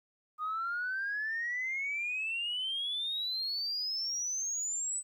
sine exponential sweep, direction up, 1224 to 8100 Hz, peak -31 dBFS, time 0.38-5.03 s, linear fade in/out 50 ms, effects tanh soft clip ceiling -28 dBFS + 12-bit

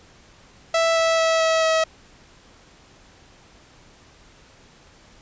sawtooth tone with pitch steps, 659.3 / 655.1 / 651 / 646.9 / 642.8 Hz, E5 / E5 / E5 / E5 / E5, 0 / -11 / -22 / -33 / -44 cents, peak -13 dBFS, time 0.74-1.84 s, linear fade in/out 5 ms, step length 220 ms, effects pink hiss -51 dBFS RMS until 5.21 s + resampled to 16000 Hz

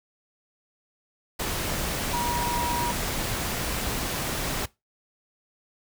sine tone in noise, 959 Hz, A#5, 49 cents sharp, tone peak -26 dBFS, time 2.13-2.92 s, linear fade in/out 10 ms, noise pink, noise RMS -29 dBFS, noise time 1.39-4.66 s, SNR 0 dB, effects noise-tail reverb RT60 0.2 s tail -20 dB re dry

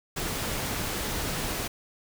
pink noise, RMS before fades -31 dBFS, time 0.16-1.68 s, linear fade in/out 10 ms, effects none

